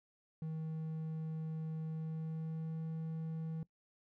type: tone with pitch glide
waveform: triangle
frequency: 158.9 to 160.84 Hz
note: D#3 to E3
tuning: +37 to -42 cents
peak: -36 dBFS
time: 0.42-3.63 s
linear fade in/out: 2 ms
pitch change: +21 cents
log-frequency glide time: 1.87-2.84 s
effects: noise-tail reverb RT60 0.1 s tail -20 dB re dry